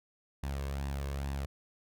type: tone with flanger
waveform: sawtooth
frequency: 69.3 Hz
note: C#2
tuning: in tune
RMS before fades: -36 dBFS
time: 0.43-1.46 s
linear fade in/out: 5 ms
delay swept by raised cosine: 1.1 to 1.87 ms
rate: 2.3 Hz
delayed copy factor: +0.5
effects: none